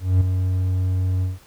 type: tone with ADSR envelope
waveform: triangle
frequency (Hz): 92.5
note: F#2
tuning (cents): 0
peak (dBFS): -9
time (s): 0-1.39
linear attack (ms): 210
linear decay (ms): 6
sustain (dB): -7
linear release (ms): 160
effects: pink hiss -51 dBFS RMS until 1.46 s